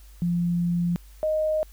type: tone pair in turn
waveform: sine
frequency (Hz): 173.3 / 621.1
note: F3 / D#5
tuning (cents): -13 / -3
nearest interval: octave + minor seventh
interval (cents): 2210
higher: second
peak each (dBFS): -21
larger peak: neither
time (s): 0.22-0.96 / 1.23-1.63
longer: first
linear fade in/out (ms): 0
effects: added 50 Hz sine -45 dBFS peak until 1.72 s + white hiss -57 dBFS RMS until 1.72 s